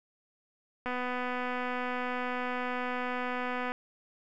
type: click train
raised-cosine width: 0.5 ms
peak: -20 dBFS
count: 713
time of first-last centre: 0.86-3.719 s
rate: 249 Hz
effects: none